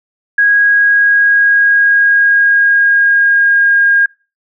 sine tone with pitch glide, 1647 to 1621.5 Hz, G#6 to G#6, -15 to -42 cents, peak -6 dBFS, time 0.38-4.06 s, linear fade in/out 5 ms, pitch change -27 cents, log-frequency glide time 0.57-3.88 s, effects noise-tail reverb RT60 0.3 s tail -24 dB re dry

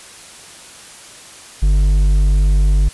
triangle tone with hard clipping, 49 Hz, G1, in tune, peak -11 dBFS, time 1.62-2.89 s, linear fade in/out 10 ms, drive 9 dB, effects white hiss -38 dBFS RMS until 2.93 s + resampled to 24000 Hz

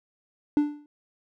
triangle tone with exponential decay, 294.4 Hz, D4, 4 cents sharp, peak -13 dBFS, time 0.57-0.86 s, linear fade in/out 1 ms, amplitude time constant 63 ms, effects tanh soft clip ceiling -9 dBFS

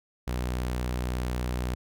sawtooth tone, 61.74 Hz, B1, in tune, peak -24 dBFS, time 0.27-1.75 s, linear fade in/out 10 ms, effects none

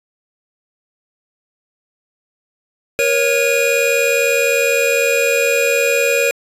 square tone cluster, 472.3 / 552 / 2464 Hz, A#4 / C#5 / D#7, +23 / -7 / -17 cents, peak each -18 dBFS, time 2.99-6.31 s, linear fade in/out 0 ms, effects resampled to 32000 Hz

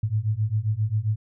sine beating tone pair, 103.83 / 111.33 Hz, G#2 / A2, 0 / +21 cents, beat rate 7.5 Hz, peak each -25 / -24 dBFS, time 0.03-1.16 s, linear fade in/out 5 ms, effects none

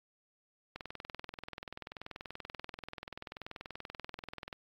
click train, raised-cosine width 0.3 ms, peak -26 dBFS, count 79, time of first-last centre 0.76-4.528 s, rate 20.7 Hz, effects AAC 32 kbps

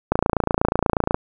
click train, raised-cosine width 1 ms, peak -3 dBFS, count 30, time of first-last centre 0.12-1.145 s, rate 28.3 Hz, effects none

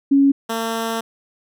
sine / 10% pulse tone pair in turn, 277.2 / 226.8 Hz, C#4 / A#3, 0 / -47 cents, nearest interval minor third, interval 347 cents, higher first, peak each -10 / -13 dBFS, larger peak first, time 0.11-0.32 / 0.49-1.01 s, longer second, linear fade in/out 10 ms, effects none

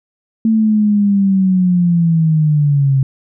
sine linear sweep, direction down, 224.2 to 132.6 Hz, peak -9 dBFS, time 0.45-3.03 s, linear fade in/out 2 ms, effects none

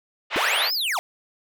white band-pass noise, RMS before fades -25 dBFS, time 0.3-0.71 s, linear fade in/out 50 ms, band 550 to 3100 Hz, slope 24 dB/octave
square linear two-way sweep, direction up then down, 243.7 to 5274 to 630 Hz, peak -23 dBFS, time 0.36-0.99 s, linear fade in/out 0 ms, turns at 0.73 s
effects none

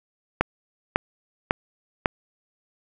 click train, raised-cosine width 0.5 ms, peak -3 dBFS, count 4, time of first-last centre 0.41-2.058 s, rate 1.82 Hz, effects none

